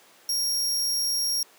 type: tone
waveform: sawtooth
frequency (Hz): 5588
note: F8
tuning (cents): 0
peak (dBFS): -21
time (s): 0.29-1.43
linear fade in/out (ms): 2
effects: pink hiss -54 dBFS RMS until 1.58 s + high-pass 400 Hz 12 dB/octave